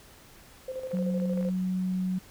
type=tone with tremolo; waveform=sine; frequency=519 Hz; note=C5; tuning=14 cents flat; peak=-31 dBFS; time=0.68-1.5 s; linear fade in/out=5 ms; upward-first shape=square; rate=13 Hz; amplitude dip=55%
type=clicks; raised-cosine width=0.5 ms; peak=-32 dBFS; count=5; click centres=0.917 / 0.97 / 1.2 / 1.376 / 1.428 s
type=tone; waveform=sine; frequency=185 Hz; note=F#3; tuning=in tune; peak=-26 dBFS; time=0.93-2.19 s; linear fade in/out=10 ms
effects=pink hiss -53 dBFS RMS until 2.3 s